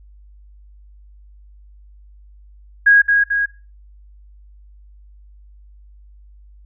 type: tone with echo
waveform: sine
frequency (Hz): 1644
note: G#6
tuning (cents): -18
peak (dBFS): -7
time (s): 2.86-3.02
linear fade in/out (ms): 10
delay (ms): 220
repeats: 2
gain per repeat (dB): -4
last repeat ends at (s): 3.46
effects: noise-tail reverb RT60 0.3 s tail -17 dB re dry + added 50 Hz sine -42 dBFS peak until 6.65 s